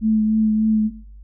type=tone with vibrato; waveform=sine; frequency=217.2 Hz; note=A3; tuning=22 cents flat; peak=-14 dBFS; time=0.01-0.91 s; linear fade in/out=50 ms; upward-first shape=triangle; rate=3.4 Hz; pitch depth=19 cents each way; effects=noise-tail reverb RT60 0.5 s tail -19 dB re dry + added 50 Hz sine -38 dBFS peak until 1.23 s